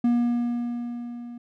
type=tone with level ramp; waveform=triangle; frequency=239.2 Hz; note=A#3; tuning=45 cents sharp; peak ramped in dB=-15 to -34 dBFS; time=0.04-1.38 s; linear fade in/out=5 ms; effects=none